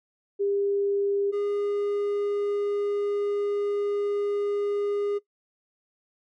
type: tone pair in turn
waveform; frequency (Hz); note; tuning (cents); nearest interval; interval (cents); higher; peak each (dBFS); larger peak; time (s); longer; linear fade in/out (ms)
sine / triangle; 401.1 / 408.3; G4 / G#4; +40 / -29; unison; 31; second; -22; neither; 0.39-1.32 / 1.32-5.19; second; 20
effects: noise-tail reverb RT60 0.1 s tail -18 dB re dry + MP3 48 kbps